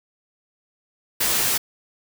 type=noise with comb filter; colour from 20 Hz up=white; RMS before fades=-21 dBFS; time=1.2-1.58 s; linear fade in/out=10 ms; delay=18 ms; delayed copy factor=+0.9; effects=none